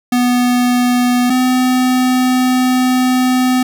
square tone pair in turn, 246.3 / 254 Hz, B3 / B3, -5 / +49 cents, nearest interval minor second, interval 54 cents, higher second, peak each -11 dBFS, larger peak neither, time 0.12-1.3 / 1.3-3.63 s, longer second, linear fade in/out 5 ms, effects none

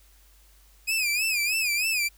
sawtooth tone with vibrato, 2489 Hz, D#7, in tune, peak -20 dBFS, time 0.87-2.09 s, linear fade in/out 20 ms, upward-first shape sine, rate 3.2 Hz, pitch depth 120 cents each way, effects added 50 Hz sine -55 dBFS peak until 2.17 s + white hiss -60 dBFS RMS until 2.17 s

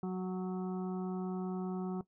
harmonic tone with a mistuned harmonic, 185 Hz, F#3, in tune, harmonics 1 / 2 / 4 / 5 / 6 / 7, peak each -35 / -40 / -47 / -54 / -55 / -54 dBFS, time 0.03-2.01 s, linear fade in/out 2 ms, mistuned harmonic 5, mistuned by -19 cents, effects noise-tail reverb RT60 0.1 s tail -17 dB re dry

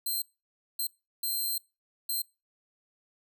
5% pulse tone bursts at uneven times, 4149 Hz, C8, 15 cents flat, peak -22 dBFS, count 4, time 0.06-0.22 / 0.79-0.87 / 1.23-1.58 / 2.09-2.22 s, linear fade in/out 5 ms, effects noise-tail reverb RT60 0.3 s tail -26 dB re dry

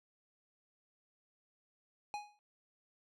square tone with exponential decay, 830.6 Hz, G#5, in tune, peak -36 dBFS, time 2.14-2.39 s, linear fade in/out 0 ms, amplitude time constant 53 ms, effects low-pass 6000 Hz 12 dB/octave

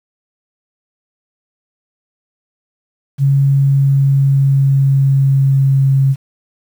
sine tone with pitch glide, 138.3 to 135.61 Hz, C#3 to C#3, -4 to -38 cents, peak -8 dBFS, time 3.18-6.16 s, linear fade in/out 50 ms, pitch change -34 cents, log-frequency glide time 3.47-6.03 s, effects 7-bit

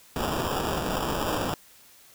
blue noise with sample-and-hold, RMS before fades -28 dBFS, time 0.16-1.54 s, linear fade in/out 0 ms, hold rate 2100 Hz, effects white hiss -54 dBFS RMS until 2.14 s

